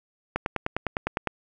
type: click train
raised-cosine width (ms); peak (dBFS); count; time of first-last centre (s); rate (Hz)
0.5; -10; 10; 0.36-1.273; 9.86
effects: none